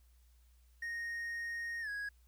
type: tone with pitch glide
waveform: triangle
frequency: 1860 to 1657.1 Hz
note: A#6 to G#6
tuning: -4 to -4 cents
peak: -36 dBFS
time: 0.82-2.09 s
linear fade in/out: 5 ms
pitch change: -200 cents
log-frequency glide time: 1.81-1.89 s
effects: added 60 Hz sine -62 dBFS peak until 2.27 s + white hiss -75 dBFS RMS until 2.27 s